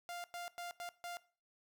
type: tone bursts at uneven times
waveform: sawtooth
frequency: 698.5 Hz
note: F5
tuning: in tune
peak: -39 dBFS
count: 5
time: 0.09-0.24 / 0.34-0.48 / 0.58-0.71 / 0.8-0.89 / 1.04-1.17 s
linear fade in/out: 0 ms
effects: noise-tail reverb RT60 0.4 s tail -19 dB re dry